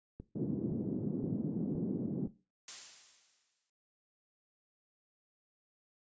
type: click train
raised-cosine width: 3 ms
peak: -32 dBFS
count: 5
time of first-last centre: 0.2-2.273 s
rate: 1.93 Hz
type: band-pass noise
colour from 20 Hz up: white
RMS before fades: -36 dBFS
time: 0.35-2.27 s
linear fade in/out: 10 ms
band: 140 to 300 Hz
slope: 24 dB/octave
type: noise with exponential decay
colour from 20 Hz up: blue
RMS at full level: -39 dBFS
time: 2.68-3.7 s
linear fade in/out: 2 ms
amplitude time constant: 220 ms
effects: noise-tail reverb RT60 0.3 s tail -17 dB re dry + resampled to 16000 Hz